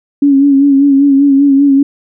sine tone with vibrato, 278.4 Hz, C#4, 8 cents sharp, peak -4 dBFS, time 0.22-1.83 s, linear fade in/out 5 ms, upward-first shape sine, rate 5.1 Hz, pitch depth 45 cents each way, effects none

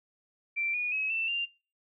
sine tone with pitch steps, 2349 / 2452 / 2559 / 2670 / 2787 Hz, D7 / D#7 / D#7 / E7 / F7, 0 / -26 / +48 / +22 / -4 cents, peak -28 dBFS, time 0.56-1.46 s, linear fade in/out 20 ms, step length 180 ms, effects noise-tail reverb RT60 0.4 s tail -25 dB re dry

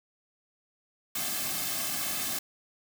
white noise with comb filter, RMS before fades -32 dBFS, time 1.15-2.39 s, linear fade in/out 5 ms, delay 2.1 ms, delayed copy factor -0.9, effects none

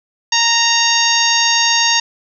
harmonic tone, 928 Hz, A#5, 8 cents flat, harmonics 1 / 2 / 3 / 4 / 5 / 6 / 7, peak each -19 / -19 / -19 / -19 / -19 / -19 / -19 dBFS, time 0.32-2 s, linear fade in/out 5 ms, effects none

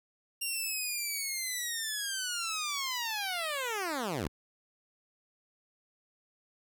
10% pulse linear sweep, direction down, 2794 to 55 Hz, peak -24 dBFS, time 0.41-4.28 s, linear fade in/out 10 ms, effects none

